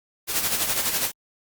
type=noise with tremolo; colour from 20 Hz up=white; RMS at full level=-22 dBFS; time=0.27-1.12 s; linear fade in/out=50 ms; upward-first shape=sine; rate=12 Hz; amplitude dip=55%; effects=Opus 48 kbps